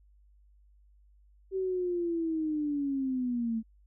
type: linear sweep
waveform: sine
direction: down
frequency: 385 to 220 Hz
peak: -28 dBFS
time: 1.51-3.63 s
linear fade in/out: 50 ms
effects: added 50 Hz sine -58 dBFS peak until 3.86 s